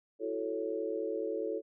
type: chord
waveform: sine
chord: F# minor seventh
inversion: third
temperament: equal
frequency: 329.6 / 370 / 440 / 554.4 Hz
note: E4 / F#4 / A4 / C#5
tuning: 0 / 0 / 0 / 0 cents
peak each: -39 / -40 / -35 / -39 dBFS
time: 0.19-1.62 s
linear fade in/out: 50 ms
effects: none